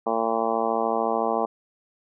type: harmonic tone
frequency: 113.7 Hz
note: A#2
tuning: 43 cents flat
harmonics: 2 / 3 / 4 / 5 / 6 / 7 / 8 / 9 / 10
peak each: -32 / -33 / -28 / -30 / -28 / -28 / -34 / -31 / -34 dBFS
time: 0.06-1.46 s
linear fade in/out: 10 ms
effects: none